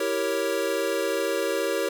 square chord, E diminished seventh, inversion none, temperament equal, 329.6 / 392 / 466.2 / 554.4 Hz, E4 / G4 / Bb4 / Db5, 0 / 0 / 0 / 0 cents, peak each -33 / -30 / -30 / -29 dBFS, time 0-1.89 s, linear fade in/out 5 ms, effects none

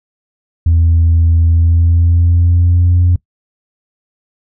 sine tone with pitch glide, 82.9 to 88.34 Hz, E2 to F2, +10 to +20 cents, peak -5 dBFS, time 0.66-3.16 s, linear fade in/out 5 ms, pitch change +110 cents, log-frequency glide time 1.46-3 s, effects noise-tail reverb RT60 0.1 s tail -22 dB re dry + tanh soft clip ceiling -4 dBFS

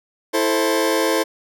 sawtooth chord, A minor, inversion second, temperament just, 330 / 440 / 528 Hz, E4 / A4 / C5, +2 / 0 / +16 cents, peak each -17 dBFS, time 0.33-1.24 s, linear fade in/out 20 ms, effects none

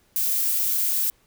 violet noise, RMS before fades -23 dBFS, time 0.16-1.1 s, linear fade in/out 0 ms, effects pink hiss -62 dBFS RMS until 1.26 s

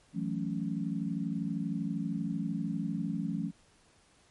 sine chord, F# minor seventh, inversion third, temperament equal with one note detuned, 164.81 / 185 / 217.6 / 277.2 Hz, E3 / F#3 / A3 / C#4, 0 / 0 / -19 / 0 cents, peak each -36 / -36 / -36 / -37 dBFS, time 0.13-3.52 s, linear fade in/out 50 ms, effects pink hiss -64 dBFS RMS until 4.3 s + MP3 48 kbps

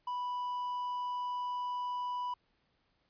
triangle tone, 987 Hz, B5, 1 cent flat, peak -32 dBFS, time 0.07-2.34 s, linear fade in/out 5 ms, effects pink hiss -75 dBFS RMS until 3.09 s + resampled to 11025 Hz

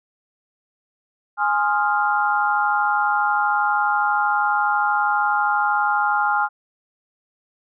sine chord, F minor seventh, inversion first, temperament equal, 830.6 / 1046.5 / 1244.5 / 1396.9 Hz, Ab5 / C6 / Eb6 / F6, 0 / 0 / 0 / 0 cents, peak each -20 / -26 / -26 / -21 dBFS, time 1.37-6.49 s, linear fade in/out 50 ms, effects none

